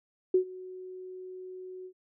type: tone with ADSR envelope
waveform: sine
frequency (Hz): 370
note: F#4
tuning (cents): 0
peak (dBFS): -18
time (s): 0.34-1.93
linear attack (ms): 5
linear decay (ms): 95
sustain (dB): -22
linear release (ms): 74
effects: none